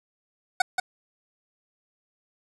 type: tone with echo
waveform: 25% pulse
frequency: 740 Hz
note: F#5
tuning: in tune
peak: -13 dBFS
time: 0.6-0.62 s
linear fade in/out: 5 ms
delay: 180 ms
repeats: 1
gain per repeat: -5 dB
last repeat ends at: 0.8 s
effects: resampled to 22050 Hz + 7-bit